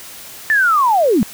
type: linear sweep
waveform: sine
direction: down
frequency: 1794 to 180.3 Hz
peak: -10 dBFS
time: 0.5-1.23 s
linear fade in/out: 0 ms
effects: white hiss -35 dBFS RMS until 1.33 s